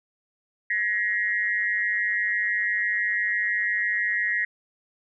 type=tone with amplitude modulation; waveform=sine; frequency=1900 Hz; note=A#6; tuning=33 cents sharp; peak=-18 dBFS; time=0.7-4.45 s; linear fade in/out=5 ms; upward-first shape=sine; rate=206 Hz; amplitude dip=90%; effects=none